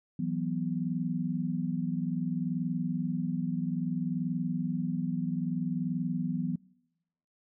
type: chord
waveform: sine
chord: E suspended second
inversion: none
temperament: just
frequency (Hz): 164.81 / 185.42 / 247.2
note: E3 / F#3 / B3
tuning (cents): 0 / +4 / +2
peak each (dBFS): -33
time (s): 0.19-6.56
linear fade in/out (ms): 5
effects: noise-tail reverb RT60 0.9 s tail -25 dB re dry